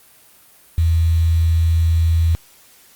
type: tone with quantisation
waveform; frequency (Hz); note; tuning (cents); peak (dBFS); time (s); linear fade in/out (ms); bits
sine; 82.41; E2; 0; -12; 0.78-2.35; 0; 6
effects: white hiss -49 dBFS RMS until 2.95 s + Opus 32 kbps